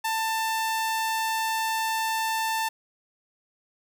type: tone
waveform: sawtooth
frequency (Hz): 890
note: A5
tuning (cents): +20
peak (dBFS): -21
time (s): 0.04-2.69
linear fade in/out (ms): 10
effects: 9-bit